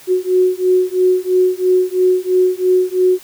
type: beating tone pair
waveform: sine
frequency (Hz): 366.2 / 369.2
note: F#4 / F#4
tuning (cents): -18 / -4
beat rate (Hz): 3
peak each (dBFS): -14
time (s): 0.07-3.19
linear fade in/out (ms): 50
effects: white hiss -41 dBFS RMS until 3.23 s